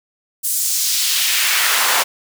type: noise with high-pass filter sweep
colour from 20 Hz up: pink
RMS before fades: -17 dBFS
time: 0.43-2.04 s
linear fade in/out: 20 ms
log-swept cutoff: 9400 to 830 Hz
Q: 1.2
effects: none